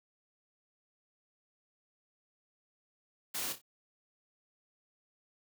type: noise with echo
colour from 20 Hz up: white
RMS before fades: -37 dBFS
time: 3.34-3.53 s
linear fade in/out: 10 ms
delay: 29 ms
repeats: 3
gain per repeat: -9 dB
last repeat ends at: 3.617 s
effects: high-pass 80 Hz 12 dB/octave